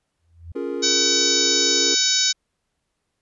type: tone with exponential growth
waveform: sine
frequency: 84 Hz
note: E2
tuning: 33 cents sharp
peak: -30 dBFS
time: 0.19-0.52 s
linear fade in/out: 5 ms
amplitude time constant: 70 ms
type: chord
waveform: triangle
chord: Bb minor seventh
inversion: first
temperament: equal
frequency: 277.2 / 349.2 / 415.3 / 466.2 Hz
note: Db4 / F4 / Ab4 / Bb4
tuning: 0 / 0 / 0 / 0 cents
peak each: -28 dBFS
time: 0.55-1.95 s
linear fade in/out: 10 ms
type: harmonic tone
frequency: 758 Hz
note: F#5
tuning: 42 cents sharp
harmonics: 2 / 3 / 4 / 5 / 6 / 7 / 8 / 9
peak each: -31 / -31 / -32 / -22 / -26 / -22 / -25 / -24 dBFS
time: 0.82-2.33 s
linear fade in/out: 20 ms
effects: pink hiss -75 dBFS RMS until 3.21 s + resampled to 24000 Hz